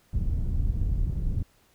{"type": "low-pass noise", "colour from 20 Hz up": "pink", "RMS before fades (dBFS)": -26, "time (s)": [0.13, 1.43], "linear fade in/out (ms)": 5, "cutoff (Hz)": 100, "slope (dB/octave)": 12, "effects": ["pink hiss -63 dBFS RMS until 1.74 s"]}